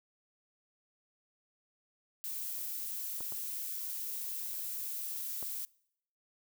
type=noise; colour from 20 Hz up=violet; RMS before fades=-39 dBFS; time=2.24-5.65 s; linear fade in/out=0 ms
type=clicks; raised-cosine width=1 ms; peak=-33 dBFS; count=3; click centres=3.207 / 3.323 / 5.427 s
effects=noise-tail reverb RT60 0.7 s tail -24 dB re dry